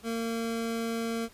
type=tone; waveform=25% pulse; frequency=228.8 Hz; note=A#3; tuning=32 cents flat; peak=-26 dBFS; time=0.03-1.29 s; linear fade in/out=50 ms; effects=pink hiss -56 dBFS RMS until 1.33 s + resampled to 32000 Hz